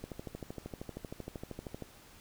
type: click train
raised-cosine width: 2 ms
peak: -27 dBFS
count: 24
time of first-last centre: 0.04-1.823 s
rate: 12.9 Hz
effects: pink hiss -57 dBFS RMS until 2.2 s